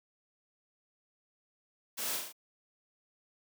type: noise with echo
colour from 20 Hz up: white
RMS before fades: -37 dBFS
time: 1.97-2.18 s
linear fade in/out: 20 ms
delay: 37 ms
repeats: 4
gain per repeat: -3 dB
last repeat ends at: 2.328 s
effects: high-pass 200 Hz 12 dB/octave